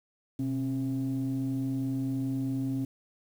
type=tone pair together; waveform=sine; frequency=126.92 / 268.5 Hz; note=B2 / C4; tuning=+48 / +45 cents; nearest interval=octave + minor second; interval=1297 cents; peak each=-31 / -28 dBFS; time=0.39-2.85 s; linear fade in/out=5 ms; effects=tanh soft clip ceiling -24 dBFS + 9-bit